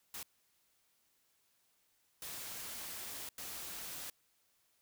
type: noise bursts at uneven times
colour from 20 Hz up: white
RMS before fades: -45 dBFS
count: 3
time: 0.14-0.23 / 2.22-3.29 / 3.38-4.1 s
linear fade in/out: 2 ms
effects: white hiss -75 dBFS RMS until 4.81 s